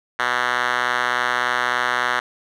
5% pulse tone with band-pass filter, 123.47 Hz, B2, in tune, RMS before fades -21 dBFS, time 0.19-2.2 s, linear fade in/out 5 ms, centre 1800 Hz, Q 1.7, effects none

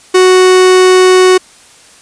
45% pulse tone, 370 Hz, F#4, in tune, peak -3 dBFS, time 0.14-1.38 s, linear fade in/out 10 ms, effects white hiss -40 dBFS RMS until 2.01 s + resampled to 22050 Hz

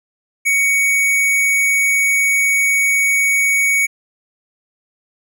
square tone, 2238 Hz, C#7, 16 cents sharp, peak -13 dBFS, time 0.45-3.87 s, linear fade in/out 20 ms, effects none

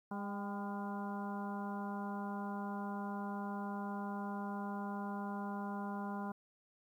harmonic tone with a mistuned harmonic, 202.7 Hz, G#3, 42 cents flat, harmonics 1 / 2 / 3 / 4 / 5 / 6 / 7, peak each -40 / -50 / -52 / -46 / -47 / -56 / -52 dBFS, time 0.11-6.32 s, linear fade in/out 5 ms, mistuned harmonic 4, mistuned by -36 cents, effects 12-bit

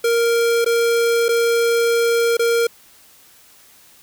square tone with dropouts, 466.2 Hz, A#4, in tune, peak -15 dBFS, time 0.04-2.67 s, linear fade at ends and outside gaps 5 ms, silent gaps 0.646-0.661 / 1.284-1.289 / 2.37-2.393 s, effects white hiss -49 dBFS RMS until 4.02 s

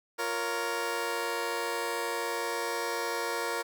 15% pulse chord, Bb minor, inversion second, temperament just, 349.6 / 466.2 / 559.4 Hz, F4 / Bb4 / Db5, +2 / 0 / +16 cents, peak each -31 / -26 / -30 dBFS, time 0.18-3.63 s, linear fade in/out 20 ms, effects none

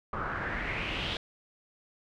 pink noise with low-pass filter sweep, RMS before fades -34 dBFS, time 0.13-1.17 s, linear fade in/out 2 ms, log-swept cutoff 1200 to 3500 Hz, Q 4.1, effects none

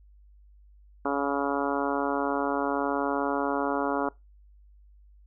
harmonic tone, 140.7 Hz, C#3, 26 cents sharp, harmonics 2 / 3 / 4 / 5 / 6 / 7 / 8 / 9 / 10, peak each -30 / -32 / -33 / -34 / -35 / -35 / -36 / -37 / -37 dBFS, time 1.05-4.09 s, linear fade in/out 5 ms, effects noise-tail reverb RT60 0.2 s tail -22 dB re dry + added 50 Hz sine -52 dBFS peak until 5.26 s

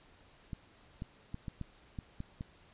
clicks, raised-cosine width 5 ms, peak -27 dBFS, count 8, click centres 0.532 / 1.021 / 1.344 / 1.482 / 1.613 / 1.988 / 2.204 / 2.409 s, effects pink hiss -62 dBFS RMS until 2.73 s + resampled to 8000 Hz

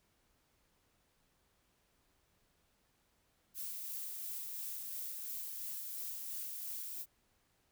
violet noise with tremolo, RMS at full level -42 dBFS, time 3.54-7.06 s, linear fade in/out 50 ms, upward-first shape sine, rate 2.9 Hz, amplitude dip 25%, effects pink hiss -75 dBFS RMS until 7.71 s

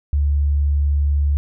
sine tone, 72 Hz, D2, 34 cents flat, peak -14 dBFS, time 0.13-1.37 s, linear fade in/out 0 ms, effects none

